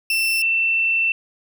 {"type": "tone pair in turn", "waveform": ["35% pulse", "sine"], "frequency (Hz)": [2682, 2682], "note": ["E7", "E7"], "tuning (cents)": [29, 29], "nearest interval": "unison", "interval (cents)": 0, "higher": "neither", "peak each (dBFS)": -16, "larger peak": "neither", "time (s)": [[0.1, 0.42], [0.42, 1.12]], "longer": "second", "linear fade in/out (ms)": 2, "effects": []}